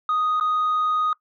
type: tone with dropouts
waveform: sine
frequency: 1244.5 Hz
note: D#6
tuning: in tune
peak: -17 dBFS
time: 0.09-1.13 s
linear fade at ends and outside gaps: 2 ms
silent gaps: 0.399-0.409 s
effects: noise-tail reverb RT60 0.1 s tail -22 dB re dry + tanh soft clip ceiling -17 dBFS